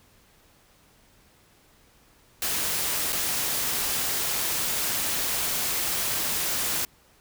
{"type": "noise with dropouts", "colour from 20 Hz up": "white", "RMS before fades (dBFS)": -27, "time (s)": [2.42, 6.85], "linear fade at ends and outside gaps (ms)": 2, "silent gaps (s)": [3.124, 3.128], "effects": ["pink hiss -59 dBFS RMS until 7.2 s"]}